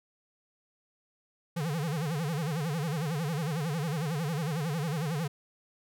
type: tone with vibrato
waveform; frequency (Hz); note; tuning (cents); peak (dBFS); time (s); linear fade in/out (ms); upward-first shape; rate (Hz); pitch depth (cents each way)
square; 155.56; D#3; 0; -30; 1.56-5.28; 10; sine; 11; 190
effects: none